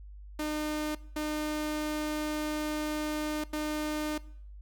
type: tone bursts at uneven times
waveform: sawtooth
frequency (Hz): 303.8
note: D#4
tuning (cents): -41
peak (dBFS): -27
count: 3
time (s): 0.39-0.95 / 1.16-3.44 / 3.53-4.18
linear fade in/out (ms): 5
effects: noise-tail reverb RT60 0.6 s tail -20 dB re dry + added 50 Hz sine -44 dBFS peak until 4.61 s